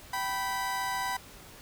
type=tone pair together; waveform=30% pulse; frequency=773.2 / 987.8 Hz; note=G5 / B5; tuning=-24 / 0 cents; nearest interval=major third; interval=424 cents; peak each=-32 / -29 dBFS; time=0.13-1.17 s; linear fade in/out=5 ms; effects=pink hiss -50 dBFS RMS until 1.61 s